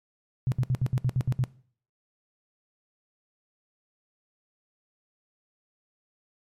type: tone bursts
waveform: sine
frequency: 127.8 Hz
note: C3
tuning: 40 cents flat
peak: -21 dBFS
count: 9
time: 0.47-1.439 s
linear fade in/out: 0 ms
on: 49 ms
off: 66 ms
effects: noise-tail reverb RT60 0.5 s tail -19 dB re dry + MP3 64 kbps